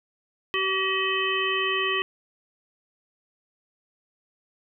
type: harmonic tone with a mistuned harmonic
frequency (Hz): 382.1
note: G4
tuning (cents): -44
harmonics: 1 / 3 / 5 / 7 / 8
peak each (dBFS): -29 / -29 / -29 / -29 / -29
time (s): 0.54-2.02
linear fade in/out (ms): 0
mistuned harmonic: 7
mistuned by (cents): -66
effects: none